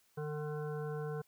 harmonic tone, 150.4 Hz, D3, 42 cents sharp, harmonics 1 / 3 / 5 / 7 / 9 / 10, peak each -39 / -40 / -50 / -52 / -55 / -53 dBFS, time 0.17-1.22 s, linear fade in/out 10 ms, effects white hiss -71 dBFS RMS until 1.27 s

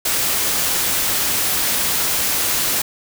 white noise, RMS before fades -19 dBFS, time 0.05-2.82 s, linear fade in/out 5 ms, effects none

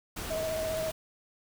pink noise, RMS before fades -38 dBFS, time 0.16-0.92 s, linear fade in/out 10 ms
sine tone with vibrato, 637 Hz, D#5, 41 cents sharp, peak -30 dBFS, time 0.3-0.91 s, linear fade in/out 10 ms, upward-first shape sine, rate 15 Hz, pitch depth 24 cents each way
effects none

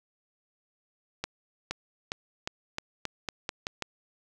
accelerating click train, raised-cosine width 0.2 ms, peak -14 dBFS, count 10, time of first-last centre 1.24-3.823 s, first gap 470 ms, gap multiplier 0.87, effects none

